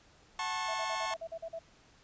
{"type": "chord", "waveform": "sawtooth", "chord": "F# minor", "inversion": "none", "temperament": "equal with one note detuned", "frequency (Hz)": [740, 880, 1085.9], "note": ["F#5", "A5", "C#6"], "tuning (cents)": [0, 0, -36], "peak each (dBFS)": [-38, -33, -32], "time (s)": [0.39, 1.14], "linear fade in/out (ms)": 2}
{"type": "tone bursts", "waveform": "sine", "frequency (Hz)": 659.3, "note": "E5", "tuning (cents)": 0, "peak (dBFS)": -37, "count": 9, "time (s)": [0.68, 1.592], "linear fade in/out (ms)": 10, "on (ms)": 64, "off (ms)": 42}
{"effects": ["pink hiss -62 dBFS RMS until 2.03 s", "resampled to 16000 Hz"]}